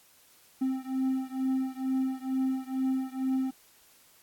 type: beating tone pair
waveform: triangle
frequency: 261.6 / 263.8 Hz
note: C4 / C4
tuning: 0 / +14 cents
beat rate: 2.2 Hz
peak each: -28 / -29 dBFS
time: 0.61-3.51 s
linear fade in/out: 10 ms
effects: white hiss -60 dBFS RMS until 4.22 s + AAC 64 kbps